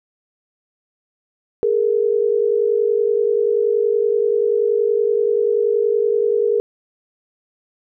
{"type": "tone pair together", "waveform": "sine", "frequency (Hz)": [415.3, 465.8], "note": ["G#4", "A#4"], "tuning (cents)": [0, -1], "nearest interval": "major second", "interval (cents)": 199, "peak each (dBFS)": -17, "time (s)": [1.63, 6.6], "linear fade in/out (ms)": 0, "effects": []}